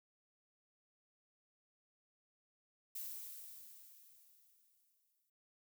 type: noise with exponential decay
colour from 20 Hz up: violet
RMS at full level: -44 dBFS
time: 2.95-5.3 s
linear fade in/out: 5 ms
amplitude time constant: 510 ms
effects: noise-tail reverb RT60 0.3 s tail -24 dB re dry